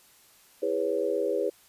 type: chord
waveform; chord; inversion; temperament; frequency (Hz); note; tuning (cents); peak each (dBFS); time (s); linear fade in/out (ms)
sine; C# minor seventh; first; equal with one note detuned; 329.6 / 406.5 / 493.9 / 554.4; E4 / G#4 / B4 / C#5; 0 / -37 / 0 / 0; -34 / -29 / -29 / -31; 0.62-1.5; 10
effects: white hiss -58 dBFS RMS until 1.68 s + resampled to 32000 Hz